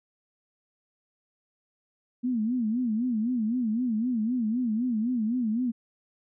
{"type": "tone with vibrato", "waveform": "sine", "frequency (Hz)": 233.1, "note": "A#3", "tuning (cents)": 0, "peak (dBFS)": -24, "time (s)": [2.23, 5.72], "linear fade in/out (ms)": 20, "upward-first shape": "sine", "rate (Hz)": 3.9, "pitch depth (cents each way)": 160, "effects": []}